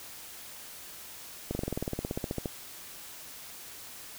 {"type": "slowing click train", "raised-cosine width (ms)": 2, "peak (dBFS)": -18, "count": 18, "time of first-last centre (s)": [1.51, 2.458], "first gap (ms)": 40, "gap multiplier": 1.04, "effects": ["white hiss -46 dBFS RMS until 4.18 s"]}